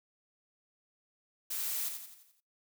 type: noise with echo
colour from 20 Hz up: blue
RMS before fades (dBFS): -36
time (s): 1.5-1.89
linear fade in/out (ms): 10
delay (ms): 86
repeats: 6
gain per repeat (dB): -6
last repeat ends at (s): 2.406
effects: noise-tail reverb RT60 0.3 s tail -24 dB re dry